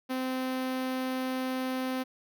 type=tone with notch filter; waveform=sawtooth; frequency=258.6 Hz; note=C4; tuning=20 cents flat; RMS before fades=-32 dBFS; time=0.09-2.04 s; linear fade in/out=20 ms; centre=7400 Hz; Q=1.2; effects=none